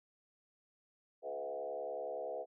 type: tone with frequency modulation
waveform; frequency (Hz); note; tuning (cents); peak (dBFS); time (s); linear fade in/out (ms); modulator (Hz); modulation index
sine; 571; D5; -49; -38; 1.22-2.46; 50; 70.6; 2.1
effects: none